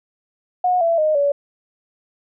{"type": "tone with pitch steps", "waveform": "sine", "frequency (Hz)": [726, 669.6, 617.6, 569.6], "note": ["F#5", "E5", "D#5", "C#5"], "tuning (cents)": [-33, 27, -13, 47], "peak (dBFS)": -14, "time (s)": [0.64, 1.32], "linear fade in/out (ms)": 5, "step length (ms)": 170, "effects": []}